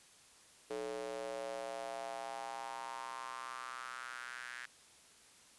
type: tone with high-pass filter sweep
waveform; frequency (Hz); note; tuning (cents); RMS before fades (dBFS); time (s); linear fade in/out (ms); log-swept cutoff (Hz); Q
square; 61.74; B1; 0; -44; 0.7-4.66; 5; 430 to 1700; 4.4
effects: white hiss -62 dBFS RMS until 5.58 s + resampled to 24000 Hz